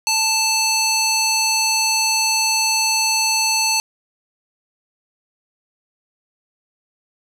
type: tone with band-pass filter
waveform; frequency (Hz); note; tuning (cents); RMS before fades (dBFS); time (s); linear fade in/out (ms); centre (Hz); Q
square; 880; A5; 0; -18; 0.07-3.8; 0; 5700; 1.3
effects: none